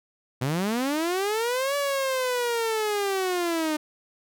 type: linear two-way sweep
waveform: sawtooth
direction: up then down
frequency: 120 to 574 to 301.5 Hz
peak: -20 dBFS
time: 0.41-3.77 s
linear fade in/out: 10 ms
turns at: 1.76 s
effects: none